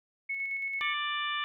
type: tone with tremolo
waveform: sine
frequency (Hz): 2200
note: C#7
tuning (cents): -14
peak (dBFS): -30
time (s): 0.29-0.94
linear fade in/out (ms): 10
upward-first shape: square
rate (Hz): 9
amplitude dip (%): 30
type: harmonic tone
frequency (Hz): 590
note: D5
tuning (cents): +8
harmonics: 2 / 3 / 4 / 5 / 6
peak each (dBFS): -34 / -36 / -37 / -38 / -39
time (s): 0.81-1.44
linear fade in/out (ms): 0
effects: none